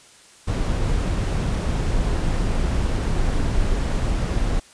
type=noise; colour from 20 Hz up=brown; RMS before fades=-21 dBFS; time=0.47-4.6 s; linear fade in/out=10 ms; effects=white hiss -49 dBFS RMS until 4.73 s + resampled to 22050 Hz